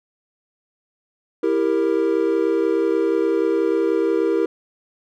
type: chord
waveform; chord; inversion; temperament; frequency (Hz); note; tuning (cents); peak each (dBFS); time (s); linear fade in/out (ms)
triangle; E diminished; none; equal with one note detuned; 329.6 / 395.9 / 466.2; E4 / G4 / Bb4; 0 / +17 / 0; -19; 1.43-4.46; 5
effects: none

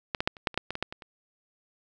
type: clicks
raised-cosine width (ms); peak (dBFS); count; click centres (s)
0.3; -12 / -11 / -7 / -30 / -8 / -27 / -8 / -16 / -17 / -11 / -22 / -28; 12; 0.148 / 0.205 / 0.275 / 0.368 / 0.472 / 0.543 / 0.576 / 0.706 / 0.754 / 0.826 / 0.925 / 1.022
effects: none

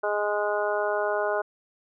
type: harmonic tone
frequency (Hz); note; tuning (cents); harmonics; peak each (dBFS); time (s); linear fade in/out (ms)
207.7; G#3; 0; 2 / 3 / 4 / 5 / 6 / 7; -29 / -27 / -32 / -34 / -36 / -32; 0.03-1.42; 10
effects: none

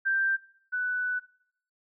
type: tone pair in turn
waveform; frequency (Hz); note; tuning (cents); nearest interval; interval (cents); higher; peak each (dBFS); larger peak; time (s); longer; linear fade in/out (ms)
sine; 1573 / 1490.1; G6 / F#6; +6 / +12; minor second; 94; first; -23 / -26; first; 0.05-0.37 / 0.72-1.2; second; 20
effects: noise-tail reverb RT60 0.6 s tail -18 dB re dry

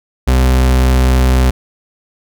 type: tone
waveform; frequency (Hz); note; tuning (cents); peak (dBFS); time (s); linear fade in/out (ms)
40% pulse; 63.9; C2; -40; -7; 0.27-1.51; 10
effects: none

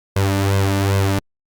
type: tone with flanger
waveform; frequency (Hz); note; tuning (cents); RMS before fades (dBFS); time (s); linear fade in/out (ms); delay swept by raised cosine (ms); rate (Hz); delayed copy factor
sawtooth; 98; G2; 0; -17; 0.16-1.19; 5; 1.9 to 3.4; 2.5; +0.8
effects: Opus 48 kbps

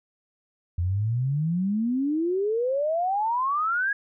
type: exponential sweep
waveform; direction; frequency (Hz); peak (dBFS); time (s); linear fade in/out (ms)
sine; up; 83.9 to 1677; -22; 0.78-3.93; 5
effects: none

